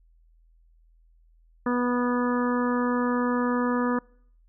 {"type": "harmonic tone", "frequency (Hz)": 245.2, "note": "B3", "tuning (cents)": -12, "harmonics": [1, 2, 3, 4, 5, 6, 7], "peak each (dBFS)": [-24, -29, -41, -32, -32, -39, -36], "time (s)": [1.66, 3.99], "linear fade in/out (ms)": 5, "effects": ["noise-tail reverb RT60 0.6 s tail -26 dB re dry", "added 41 Hz sine -56 dBFS peak until 4.48 s"]}